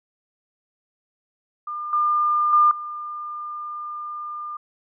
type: tone with level steps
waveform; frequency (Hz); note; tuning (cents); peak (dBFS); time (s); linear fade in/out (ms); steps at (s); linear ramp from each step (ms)
sine; 1203; D6; +41; -27 / -17 / -12 / -29; 1.67-4.57; 5; 1.93 / 2.53 / 2.71; 2
effects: none